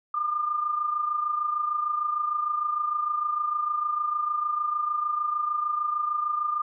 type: tone pair together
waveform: sine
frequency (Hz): 1200 / 1226.6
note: D6 / D#6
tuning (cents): +37 / -25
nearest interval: unison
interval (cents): 38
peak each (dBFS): -25 / -32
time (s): 0.14-6.62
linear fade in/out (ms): 5
effects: none